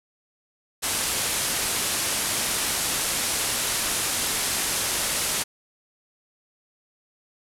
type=low-pass noise; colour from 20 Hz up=white; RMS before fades=-26 dBFS; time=0.82-5.44 s; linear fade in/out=20 ms; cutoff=12000 Hz; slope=48 dB/octave; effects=none